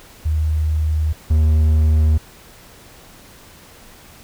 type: tone pair in turn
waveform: sine / triangle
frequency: 77.6 / 77.6 Hz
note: D#2 / D#2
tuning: -4 / -4 cents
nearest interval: unison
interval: 0 cents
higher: neither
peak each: -15 / -9 dBFS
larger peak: second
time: 0.25-1.13 / 1.3-2.18 s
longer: neither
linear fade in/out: 10 ms
effects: pink hiss -44 dBFS RMS until 4.23 s